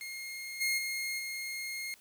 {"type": "tone with level steps", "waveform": "sawtooth", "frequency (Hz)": 2142, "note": "C7", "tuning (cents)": 40, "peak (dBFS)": [-36, -25, -30, -33], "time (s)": [0.01, 1.94], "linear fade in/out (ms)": 0, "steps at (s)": [0.6, 0.77, 1.18], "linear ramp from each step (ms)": 20, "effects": ["white hiss -61 dBFS RMS until 2 s"]}